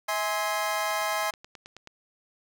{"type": "chord", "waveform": "25% pulse", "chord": "E augmented", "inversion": "none", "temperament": "equal with one note detuned", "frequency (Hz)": [644.6, 830.6, 1046.5], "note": ["E5", "G#5", "B#5"], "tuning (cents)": [-39, 0, 0], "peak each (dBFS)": -27, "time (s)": [0.08, 1.31], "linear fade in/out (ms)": 10}
{"type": "click train", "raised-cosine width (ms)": 0.2, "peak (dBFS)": -27, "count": 10, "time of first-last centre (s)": [0.91, 1.874], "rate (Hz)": 9.34}
{"effects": []}